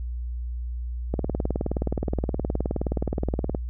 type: click train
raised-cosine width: 2 ms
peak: -12 dBFS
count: 47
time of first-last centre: 1.14-3.548 s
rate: 19.1 Hz
effects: added 60 Hz sine -28 dBFS peak until 3.69 s